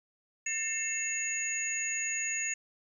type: tone cluster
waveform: sine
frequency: 1805 / 2144 / 2672 / 6740 Hz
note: A6 / C7 / E7 / G#8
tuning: +44 / +42 / +23 / +25 cents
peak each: -39 / -39 / -36 / -33 dBFS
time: 0.46-2.54 s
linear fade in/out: 5 ms
effects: 11-bit